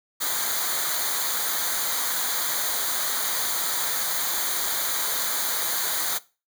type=noise with comb filter; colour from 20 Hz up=white; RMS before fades=-26 dBFS; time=0.2-6.19 s; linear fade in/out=20 ms; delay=0.37 ms; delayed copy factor=-0.8; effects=noise-tail reverb RT60 0.3 s tail -19 dB re dry